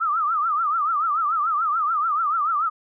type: tone with vibrato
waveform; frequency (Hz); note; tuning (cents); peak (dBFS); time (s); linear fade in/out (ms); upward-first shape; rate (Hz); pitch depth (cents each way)
sine; 1258; D#6; +19; -19; 0-2.7; 20; triangle; 6.9; 170
effects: none